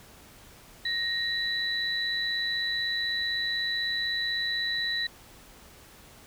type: tone pair together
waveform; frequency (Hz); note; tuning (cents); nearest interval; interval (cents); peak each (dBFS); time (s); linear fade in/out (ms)
sine; 1868 / 3958; A#6 / B7; +3 / +3; octave + minor second; 1300; -30 / -29; 0.85-5.07; 5
effects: pink hiss -52 dBFS RMS until 6.26 s